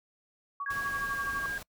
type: tone with tremolo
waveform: sine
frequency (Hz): 1128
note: C#6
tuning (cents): +30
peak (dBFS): -31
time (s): 0.6-1.46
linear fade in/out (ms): 2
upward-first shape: sine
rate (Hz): 12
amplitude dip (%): 90
type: tone with pitch glide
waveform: sine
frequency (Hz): 1645 to 1616.7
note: G#6 to G#6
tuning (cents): -17 to -47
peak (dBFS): -32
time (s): 0.66-1.58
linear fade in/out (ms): 2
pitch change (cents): -30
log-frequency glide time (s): 0.86-1.21
type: noise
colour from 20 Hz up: pink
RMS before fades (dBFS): -44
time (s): 0.7-1.63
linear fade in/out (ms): 5
effects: noise-tail reverb RT60 0.1 s tail -26 dB re dry